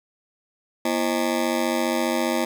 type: ring-modulated tone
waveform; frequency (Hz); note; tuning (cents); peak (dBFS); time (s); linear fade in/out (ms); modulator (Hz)
20% pulse; 288.3; D4; -32; -13; 0.85-2.45; 5; 47.4
effects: none